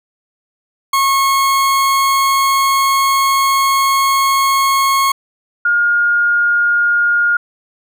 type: tone pair in turn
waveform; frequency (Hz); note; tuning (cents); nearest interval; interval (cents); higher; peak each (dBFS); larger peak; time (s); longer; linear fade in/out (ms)
40% pulse / sine; 1091 / 1421.5; C#6 / F6; -28 / +30; perfect fourth; 458; second; -10; neither; 0.93-5.12 / 5.65-7.37; first; 5
effects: none